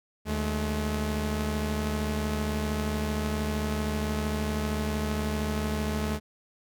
sawtooth tone pair together, 75.55 / 213.7 Hz, D2 / G#3, +50 / +50 cents, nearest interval octave + tritone, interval 1800 cents, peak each -26 dBFS, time 0.25-6.2 s, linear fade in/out 50 ms, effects none

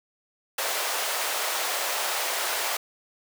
pink high-pass noise, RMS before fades -28 dBFS, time 0.58-2.77 s, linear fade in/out 5 ms, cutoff 540 Hz, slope 24 dB/octave, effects none

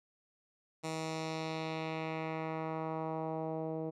10% pulse tone with low-pass filter sweep, 159.6 Hz, D#3, 44 cents sharp, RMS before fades -38 dBFS, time 0.83-3.91 s, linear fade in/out 20 ms, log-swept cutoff 8200 to 490 Hz, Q 1.4, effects none

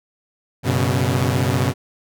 sawtooth chord, F# suspended fourth, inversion none, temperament equal with one note detuned, 94.77 / 123.47 / 138.59 Hz, F#2 / B2 / C#3, +42 / 0 / 0 cents, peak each -18 / -16 / -18 dBFS, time 0.63-1.74 s, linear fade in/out 50 ms, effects none

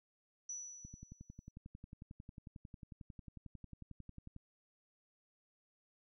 sine tone with exponential decay, 5920 Hz, F#8, in tune, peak -40 dBFS, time 0.49-1.51 s, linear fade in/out 5 ms, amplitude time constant 220 ms
click train, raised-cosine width 5 ms, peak -38 dBFS, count 40, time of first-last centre 0.85-4.364 s, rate 11.1 Hz
effects none

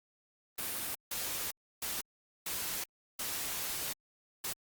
white noise bursts at uneven times, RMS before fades -37 dBFS, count 6, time 0.58-0.95 / 1.11-1.51 / 1.82-2.01 / 2.46-2.84 / 3.19-3.93 / 4.44-4.53 s, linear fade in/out 5 ms, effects Opus 32 kbps

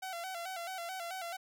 sawtooth tone with vibrato, 718 Hz, F5, 48 cents sharp, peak -35 dBFS, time 0.02-1.37 s, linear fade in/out 10 ms, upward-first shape square, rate 4.6 Hz, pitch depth 88 cents each way, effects none

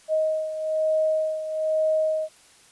sine beating tone pair, 627 / 628.1 Hz, D#5 / D#5, +13 / +16 cents, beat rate 1.1 Hz, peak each -22 / -28 dBFS, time 0.08-2.29 s, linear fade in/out 50 ms, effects white hiss -54 dBFS RMS until 2.71 s + resampled to 24000 Hz

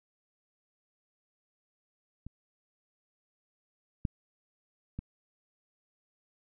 clicks, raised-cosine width 5 ms, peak -30 / -17 / -24 dBFS, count 3, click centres 2.266 / 4.052 / 4.99 s, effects none

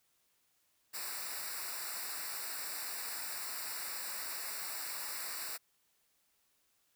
white noise with comb filter, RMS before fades -41 dBFS, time 0.93-5.58 s, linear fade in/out 20 ms, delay 0.31 ms, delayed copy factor -1, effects white hiss -75 dBFS RMS until 6.95 s

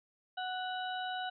harmonic tone with a mistuned harmonic, 740 Hz, F#5, in tune, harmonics 1 / 2 / 4 / 5, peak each -37 / -41 / -45 / -47 dBFS, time 0.37-1.3 s, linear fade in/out 10 ms, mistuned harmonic 5, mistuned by +64 cents, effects none

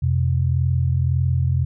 sine tone pair together, 87.31 / 129.13 Hz, F2 / C3, 0 / -22 cents, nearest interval perfect fifth, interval 678 cents, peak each -19 dBFS, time 0.02-1.65 s, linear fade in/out 10 ms, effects none

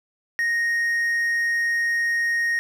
triangle tone, 1864.7 Hz, A#6, in tune, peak -18 dBFS, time 0.39-2.59 s, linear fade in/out 0 ms, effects none

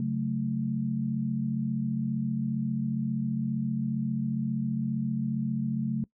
sine chord, F# minor, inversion second, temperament equal with one note detuned, 137.87 / 185 / 220 Hz, C#3 / F#3 / A3, -9 / 0 / 0 cents, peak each -31 / -34 / -29 dBFS, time 0-6.04 s, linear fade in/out 2 ms, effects noise-tail reverb RT60 0.1 s tail -22 dB re dry

